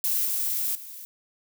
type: noise with level steps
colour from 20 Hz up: violet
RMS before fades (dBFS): -25 / -27 / -41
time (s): 0.04-1.05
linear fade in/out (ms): 0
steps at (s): 0.25 / 0.75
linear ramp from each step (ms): 2
effects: none